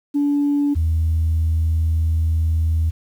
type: tone pair in turn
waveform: sine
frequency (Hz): 287.6 / 80.71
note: D4 / E2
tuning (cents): -36 / -36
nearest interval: octave + minor seventh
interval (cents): 2200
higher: first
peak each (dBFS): -14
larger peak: neither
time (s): 0.14-0.75 / 0.75-2.91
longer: second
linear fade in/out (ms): 20
effects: tanh soft clip ceiling -12 dBFS + 8-bit